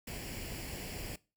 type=noise with comb filter; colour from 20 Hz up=pink; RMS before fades=-42 dBFS; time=0.07-1.16 s; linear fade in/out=5 ms; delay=0.4 ms; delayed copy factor=+0.65; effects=noise-tail reverb RT60 0.3 s tail -21 dB re dry